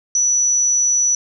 sine tone, 5920 Hz, F#8, in tune, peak -13 dBFS, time 0.15-1.15 s, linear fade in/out 2 ms, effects none

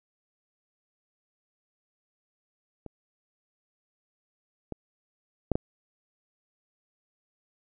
clicks, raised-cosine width 2 ms, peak -26 / -21 / -10 / -12 dBFS, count 4, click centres 2.863 / 4.723 / 5.517 / 5.555 s, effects none

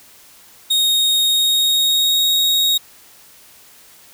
40% pulse tone with pitch glide, 3729 to 3766 Hz, A#7 to A#7, 0 to +17 cents, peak -12 dBFS, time 0.7-2.78 s, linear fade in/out 10 ms, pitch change +17 cents, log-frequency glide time 1.24-2.29 s, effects white hiss -46 dBFS RMS until 4.13 s

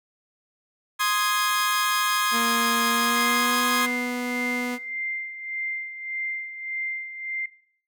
sawtooth chord, Ab major, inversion first, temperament equal, 1046.5 / 1244.5 / 1661.2 Hz, C6 / Eb6 / Ab6, 0 / 0 / 0 cents, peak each -22 dBFS, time 0.99-3.87 s, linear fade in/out 20 ms
sawtooth tone with pitch glide, 233 to 246.3 Hz, A#3 to B3, -1 to -5 cents, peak -23 dBFS, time 2.31-4.79 s, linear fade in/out 50 ms, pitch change +96 cents, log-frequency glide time 2.9-3.63 s
sine tone with tremolo, 2093 Hz, C7, in tune, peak -25 dBFS, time 3.16-7.46 s, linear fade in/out 5 ms, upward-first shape sine, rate 1.7 Hz, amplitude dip 65%
effects noise-tail reverb RT60 0.6 s tail -20 dB re dry

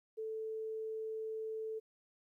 sine tone, 440 Hz, A4, in tune, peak -38 dBFS, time 0.17-1.8 s, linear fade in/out 20 ms, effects 13-bit

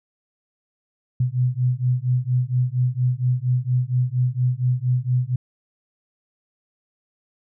sine beating tone pair, 123.47 / 127.77 Hz, B2 / C3, 0 / -41 cents, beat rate 4.3 Hz, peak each -21 dBFS, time 1.2-5.36 s, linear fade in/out 5 ms, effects none

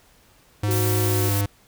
square tone with pitch glide, 103.83 to 100.7 Hz, G#2 to G2, 0 to +47 cents, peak -21 dBFS, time 0.63-1.46 s, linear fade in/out 5 ms, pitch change -53 cents, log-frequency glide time 1.04-1.32 s
sine tone with vibrato, 370 Hz, F#4, in tune, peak -26 dBFS, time 0.68-1.29 s, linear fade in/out 5 ms, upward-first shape triangle, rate 12 Hz, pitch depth 9 cents each way
blue noise, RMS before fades -28 dBFS, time 0.71-1.41 s, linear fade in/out 0 ms
effects pink hiss -56 dBFS RMS until 1.67 s

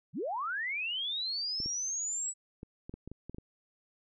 sine linear sweep, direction up, 110 to 7902 Hz, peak -32 dBFS, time 0.13-2.34 s, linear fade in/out 50 ms
clicks, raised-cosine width 3 ms, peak -30 dBFS, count 10, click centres 1.602 / 1.66 / 2.631 / 2.895 / 2.94 / 3.076 / 3.116 / 3.296 / 3.346 / 3.384 s
effects none

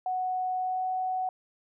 sine tone with pitch glide, 740 to 744.7 Hz, F#5 to F#5, 0 to +11 cents, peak -27 dBFS, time 0.06-1.29 s, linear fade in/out 2 ms, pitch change +11 cents, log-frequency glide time 0.58-0.85 s, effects none

